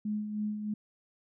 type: tone with tremolo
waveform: sine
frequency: 211 Hz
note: G#3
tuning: 28 cents sharp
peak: -29 dBFS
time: 0.05-0.74 s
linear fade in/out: 5 ms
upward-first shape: sine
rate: 3.2 Hz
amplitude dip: 50%
effects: none